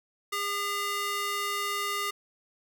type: tone with high-pass filter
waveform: square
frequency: 405.4 Hz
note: G#4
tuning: 42 cents flat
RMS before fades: -31 dBFS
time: 0.32-2.11 s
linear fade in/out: 10 ms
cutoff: 1100 Hz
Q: 0.98
effects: none